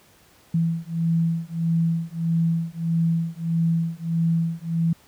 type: beating tone pair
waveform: sine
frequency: 165 / 166.6 Hz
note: E3 / E3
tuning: +2 / +19 cents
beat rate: 1.6 Hz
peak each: -23 dBFS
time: 0.54-4.93 s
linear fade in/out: 5 ms
effects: pink hiss -55 dBFS RMS until 5.07 s + high-pass 60 Hz 12 dB/octave